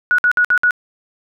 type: tone bursts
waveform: sine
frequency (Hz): 1462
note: F#6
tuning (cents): -21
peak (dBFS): -10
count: 5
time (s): 0.11-0.708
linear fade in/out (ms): 0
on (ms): 74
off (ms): 57
effects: none